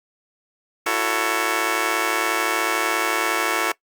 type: chord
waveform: 10% pulse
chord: F# minor seventh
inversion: third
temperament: just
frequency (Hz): 333 / 370 / 444 / 555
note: E4 / F#4 / A4 / C#5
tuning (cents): +18 / 0 / +16 / +2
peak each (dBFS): -18 / -19 / -17 / -21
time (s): 0.86-3.72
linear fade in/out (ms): 5
effects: noise-tail reverb RT60 0.1 s tail -21 dB re dry + Opus 48 kbps